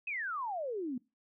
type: exponential sweep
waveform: sine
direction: down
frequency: 2616 to 234.8 Hz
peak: -34 dBFS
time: 0.07-0.98 s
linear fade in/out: 5 ms
effects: noise-tail reverb RT60 0.3 s tail -24 dB re dry